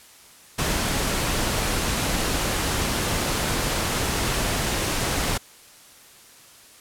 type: noise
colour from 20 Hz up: pink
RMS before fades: -24 dBFS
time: 0.58-5.38 s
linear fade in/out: 10 ms
effects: white hiss -49 dBFS RMS until 6.8 s + low-pass 12000 Hz 12 dB/octave